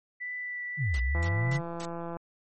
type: tone with vibrato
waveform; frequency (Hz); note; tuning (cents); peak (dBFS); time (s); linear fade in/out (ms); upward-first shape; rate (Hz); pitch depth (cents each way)
sine; 1975.5; B6; 0; -33; 0.2-1.59; 20; triangle; 1.7; 12
type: exponential two-way sweep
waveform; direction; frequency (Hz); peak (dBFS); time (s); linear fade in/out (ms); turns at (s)
sine; down then up; 164.81 to 58.3 to 157.6; -25; 0.77-1.62; 50; 1
type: noise bursts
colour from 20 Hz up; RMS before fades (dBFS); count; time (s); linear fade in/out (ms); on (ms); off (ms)
white; -40; 4; 0.94-1.854; 2; 56; 230
type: click train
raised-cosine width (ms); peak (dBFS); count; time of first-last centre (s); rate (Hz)
1; -24; 173; 1.15-2.168; 169
effects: MP3 32 kbps